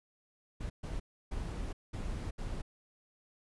brown noise bursts at uneven times, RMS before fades -38 dBFS, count 5, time 0.6-0.7 / 0.83-1 / 1.31-1.73 / 1.93-2.31 / 2.38-2.62 s, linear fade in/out 10 ms, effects resampled to 24000 Hz

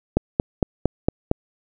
click train, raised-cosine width 2 ms, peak -3 dBFS, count 6, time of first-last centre 0.17-1.314 s, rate 4.37 Hz, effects none

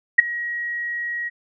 sine tone with ADSR envelope, 1900 Hz, A#6, 33 cents sharp, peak -4 dBFS, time 0.18-1.3 s, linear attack 11 ms, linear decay 12 ms, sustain -20 dB, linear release 26 ms, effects none

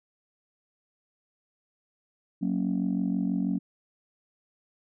sine chord, F# major, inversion none, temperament just, 185 / 231.2 / 277.5 Hz, F#3 / A#3 / C#4, 0 / -14 / +2 cents, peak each -27 / -29 / -29 dBFS, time 2.41-3.59 s, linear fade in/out 20 ms, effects tanh soft clip ceiling -18 dBFS

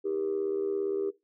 sine tone with amplitude modulation, 396.7 Hz, G4, 21 cents sharp, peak -23 dBFS, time 0.04-1.11 s, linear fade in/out 20 ms, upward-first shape sine, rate 77.5 Hz, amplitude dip 85%, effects noise-tail reverb RT60 0.2 s tail -17 dB re dry + tanh soft clip ceiling -21 dBFS

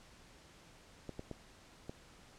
clicks, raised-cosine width 2 ms, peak -29 dBFS, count 4, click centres 1.093 / 1.194 / 1.313 / 1.895 s, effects pink hiss -60 dBFS RMS until 2.38 s + low-pass 8000 Hz 12 dB/octave

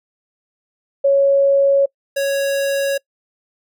sine / square tone pair in turn, 554.4 / 554.4 Hz, C#5 / C#5, 0 / 0 cents, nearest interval unison, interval 0 cents, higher neither, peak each -10 / -17 dBFS, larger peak first, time 1.04-1.86 / 2.16-2.98 s, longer neither, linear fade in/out 10 ms, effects noise-tail reverb RT60 0.1 s tail -25 dB re dry

